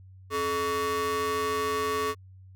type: ring-modulated tone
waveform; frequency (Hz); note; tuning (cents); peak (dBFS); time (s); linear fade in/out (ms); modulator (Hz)
45% pulse; 349.2; F4; 0; -23; 0.3-2.15; 50; 779
effects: added 94 Hz sine -47 dBFS peak until 2.55 s